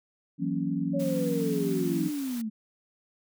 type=chord; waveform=sine; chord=F# dominant seventh; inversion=third; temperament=equal; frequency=164.81 / 185 / 233.1 / 277.2 Hz; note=E3 / F#3 / A#3 / C#4; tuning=0 / 0 / 0 / 0 cents; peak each=-32 / -32 / -34 / -30 dBFS; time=0.38-2.11 s; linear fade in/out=50 ms
type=linear sweep; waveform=sine; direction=down; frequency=567 to 210 Hz; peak=-29 dBFS; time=0.93-2.5 s; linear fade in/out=20 ms
type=high-pass noise; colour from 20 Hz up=white; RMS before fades=-44 dBFS; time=0.99-2.42 s; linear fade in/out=10 ms; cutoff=220 Hz; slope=96 dB/octave
effects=none